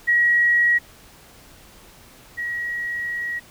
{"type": "tone pair in turn", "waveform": "sine", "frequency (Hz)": [1908, 1908], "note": ["A#6", "A#6"], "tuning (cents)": [40, 40], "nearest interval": "unison", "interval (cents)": 0, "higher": "neither", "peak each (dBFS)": [-14, -24], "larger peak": "first", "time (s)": [[0.07, 0.79], [2.37, 3.4]], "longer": "second", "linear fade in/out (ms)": 20, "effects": ["pink hiss -48 dBFS RMS until 3.5 s"]}